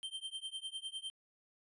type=tone with tremolo; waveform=square; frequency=3136 Hz; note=G7; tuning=in tune; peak=-38 dBFS; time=0.03-1.1 s; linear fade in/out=0 ms; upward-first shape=triangle; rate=9.9 Hz; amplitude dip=100%; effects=resampled to 24000 Hz